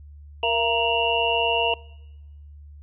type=tone cluster; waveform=sine; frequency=466.1 / 680 / 936 / 2740 / 2888 Hz; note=A#4 / F5 / A#5 / F7 / F#7; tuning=0 / -46 / +7 / -34 / -43 cents; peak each=-26 dBFS; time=0.43-1.74 s; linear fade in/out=2 ms; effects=noise-tail reverb RT60 1.0 s tail -23 dB re dry + added 73 Hz sine -41 dBFS peak until 2.82 s